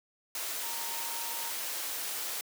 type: tone in noise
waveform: sine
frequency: 926 Hz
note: A#5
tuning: 12 cents flat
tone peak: -43 dBFS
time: 0.63-1.5 s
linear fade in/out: 2 ms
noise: white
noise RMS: -36 dBFS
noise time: 0.35-2.41 s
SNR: -10 dB
effects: high-pass 400 Hz 12 dB/octave